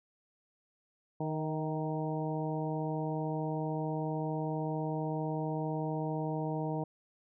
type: harmonic tone with a mistuned harmonic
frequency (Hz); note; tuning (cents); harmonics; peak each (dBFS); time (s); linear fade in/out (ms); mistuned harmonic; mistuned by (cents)
155.56; D#3; 0; 1 / 2 / 3 / 4 / 5 / 6; -35 / -38 / -40 / -41 / -42 / -43; 1.2-6.84; 5; 4; +31
effects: none